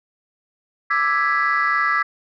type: chord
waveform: sine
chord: E dominant seventh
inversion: third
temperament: equal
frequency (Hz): 1174.7 / 1318.5 / 1661.2 / 1975.5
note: D6 / E6 / G#6 / B6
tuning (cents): 0 / 0 / 0 / 0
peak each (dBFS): -21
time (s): 0.9-2.03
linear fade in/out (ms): 10
effects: tanh soft clip ceiling -10 dBFS